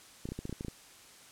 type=clicks; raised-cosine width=3 ms; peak=-25 dBFS; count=10; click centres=0.255 / 0.289 / 0.32 / 0.39 / 0.454 / 0.495 / 0.527 / 0.609 / 0.648 / 0.683 s; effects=white hiss -55 dBFS RMS until 1.31 s + low-pass 10000 Hz 12 dB/octave